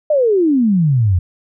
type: exponential sweep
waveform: sine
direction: down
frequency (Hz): 625 to 84.1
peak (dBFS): -10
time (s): 0.1-1.19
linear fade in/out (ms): 5
effects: none